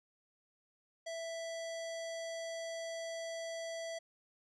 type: tone with low-pass filter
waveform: square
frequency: 660 Hz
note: E5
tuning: 2 cents sharp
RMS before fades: -42 dBFS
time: 1.06-3.99 s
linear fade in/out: 10 ms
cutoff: 6800 Hz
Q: 1.7
effects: none